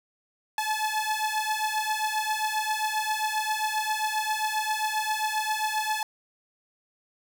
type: beating tone pair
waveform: sawtooth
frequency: 858 / 865.5 Hz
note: A5 / A5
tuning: -44 / -29 cents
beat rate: 7.5 Hz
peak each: -25 dBFS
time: 0.58-6.03 s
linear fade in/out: 2 ms
effects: none